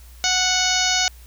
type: harmonic tone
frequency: 738 Hz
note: F#5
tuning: 5 cents flat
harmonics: 1 / 2 / 3 / 4 / 5 / 6 / 7 / 8 / 9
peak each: -26 / -26 / -26 / -26 / -26 / -26 / -26 / -26 / -26 dBFS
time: 0.24-1.08 s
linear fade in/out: 0 ms
effects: added 60 Hz sine -41 dBFS peak until 1.26 s + white hiss -51 dBFS RMS until 1.26 s

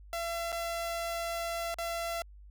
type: tone with dropouts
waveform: sawtooth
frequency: 676 Hz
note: E5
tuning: 43 cents sharp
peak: -29 dBFS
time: 0.13-2.22 s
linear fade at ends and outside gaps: 1 ms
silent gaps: 0.52-0.526 / 1.743-1.785 s
effects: added 50 Hz sine -49 dBFS peak until 2.5 s

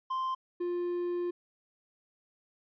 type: tone pair in turn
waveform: triangle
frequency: 1044 / 351.4 Hz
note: C6 / F4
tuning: -4 / +11 cents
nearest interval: octave + perfect fifth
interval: 1885 cents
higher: first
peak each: -28 / -28 dBFS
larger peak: neither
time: 0.1-0.35 / 0.6-1.31 s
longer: second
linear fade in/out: 10 ms
effects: resampled to 11025 Hz

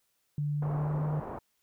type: tone with pitch glide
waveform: sine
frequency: 146.83 to 150.52 Hz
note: D3 to D3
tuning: 0 to +43 cents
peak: -28 dBFS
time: 0.38-1.2 s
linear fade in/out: 2 ms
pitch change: +43 cents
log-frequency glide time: 0.56-0.98 s
type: low-pass noise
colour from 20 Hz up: white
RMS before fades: -40 dBFS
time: 0.62-1.39 s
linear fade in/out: 5 ms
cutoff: 980 Hz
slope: 24 dB/octave
effects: white hiss -75 dBFS RMS until 1.62 s

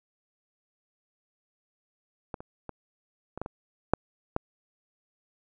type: clicks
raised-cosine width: 1 ms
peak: -20 / -27 / -23 / -23 / -18 / -22 / -6 / -12 dBFS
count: 8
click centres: 2.342 / 2.405 / 2.693 / 3.376 / 3.416 / 3.461 / 3.936 / 4.364 s
effects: none

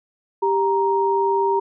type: tone pair together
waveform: sine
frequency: 393.5 / 936 Hz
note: G4 / A#5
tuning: +7 / +7 cents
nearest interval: octave + minor third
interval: 1500 cents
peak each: -19 dBFS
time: 0.42-1.6 s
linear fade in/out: 10 ms
effects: none

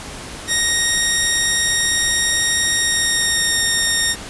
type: tone with pitch glide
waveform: 10% pulse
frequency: 1869 to 1848.6 Hz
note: A#6 to A#6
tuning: +4 to -15 cents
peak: -6 dBFS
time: 0.47-4.16 s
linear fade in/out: 50 ms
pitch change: -19 cents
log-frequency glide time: 2.77-3.63 s
effects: pink hiss -32 dBFS RMS until 4.29 s + resampled to 24000 Hz

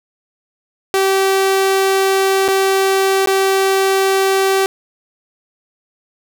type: tone with dropouts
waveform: sawtooth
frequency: 386.3 Hz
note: G4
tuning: 25 cents flat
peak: -8 dBFS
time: 0.94-4.66 s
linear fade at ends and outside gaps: 0 ms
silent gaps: 2.48-2.485 / 3.26-3.273 s
effects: none

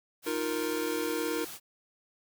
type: noise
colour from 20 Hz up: white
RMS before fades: -43 dBFS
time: 0.22-1.6 s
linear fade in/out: 50 ms
type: chord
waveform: square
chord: Eb suspended second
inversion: none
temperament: just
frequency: 311.1 / 350 / 466.7 Hz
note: Eb4 / F4 / Bb4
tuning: 0 / +4 / +2 cents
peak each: -35 / -36 / -34 dBFS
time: 0.26-1.45 s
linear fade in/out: 10 ms
effects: none

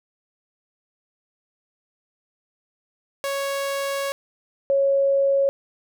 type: tone pair in turn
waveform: sawtooth / sine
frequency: 554.4 / 551.4 Hz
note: C#5 / C#5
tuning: 0 / -9 cents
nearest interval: unison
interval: 9 cents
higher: first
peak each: -20 / -16 dBFS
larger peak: second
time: 3.24-4.12 / 4.7-5.49 s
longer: first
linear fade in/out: 0 ms
effects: none

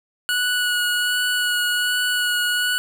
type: tone with vibrato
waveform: 25% pulse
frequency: 1465 Hz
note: F#6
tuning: 18 cents flat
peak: -15 dBFS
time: 0.29-2.78 s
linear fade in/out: 0 ms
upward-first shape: sine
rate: 1.3 Hz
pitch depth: 14 cents each way
effects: 9-bit

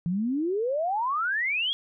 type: exponential sweep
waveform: sine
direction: up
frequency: 164.81 to 3370 Hz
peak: -24 dBFS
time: 0.06-1.73 s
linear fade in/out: 0 ms
effects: none

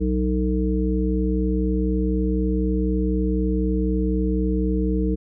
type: harmonic tone with a mistuned harmonic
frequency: 62 Hz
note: B1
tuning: 7 cents sharp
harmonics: 1 / 3 / 5 / 7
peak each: -22 / -24 / -25 / -28 dBFS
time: 0-5.16 s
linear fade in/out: 20 ms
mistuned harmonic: 7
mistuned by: +63 cents
effects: none

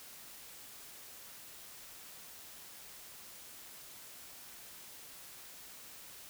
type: silence
effects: white hiss -52 dBFS RMS until 6.29 s

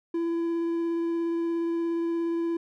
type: tone with vibrato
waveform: triangle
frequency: 335.7 Hz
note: E4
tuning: 32 cents sharp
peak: -23 dBFS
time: 0.14-2.57 s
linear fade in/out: 5 ms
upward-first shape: triangle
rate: 17 Hz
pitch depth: 11 cents each way
effects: none

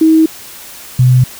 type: tone pair in turn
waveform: sine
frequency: 319 / 126.6 Hz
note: D#4 / B2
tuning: +43 / +43 cents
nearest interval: octave + major third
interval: 1600 cents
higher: first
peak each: -4 dBFS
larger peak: neither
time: 0.01-0.26 / 0.99-1.24 s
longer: neither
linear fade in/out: 5 ms
effects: white hiss -32 dBFS RMS until 1.39 s

